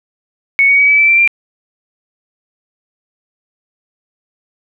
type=tone with pitch steps; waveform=sine; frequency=2217 / 2243 / 2269 / 2295 / 2322 / 2349 / 2376 Hz; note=C#7 / C#7 / C#7 / D7 / D7 / D7 / D7; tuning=0 / +20 / +40 / -40 / -20 / 0 / +20 cents; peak=-6 dBFS; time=0.59-1.276 s; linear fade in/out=0 ms; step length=98 ms; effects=none